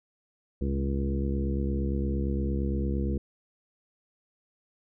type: harmonic tone with a mistuned harmonic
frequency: 68.7 Hz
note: C#2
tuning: 15 cents flat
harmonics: 1 / 2 / 3 / 4 / 5 / 6 / 7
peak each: -28 / -35 / -32 / -38 / -36 / -43 / -40 dBFS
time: 0.61-3.18 s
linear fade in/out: 5 ms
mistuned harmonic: 2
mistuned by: -38 cents
effects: none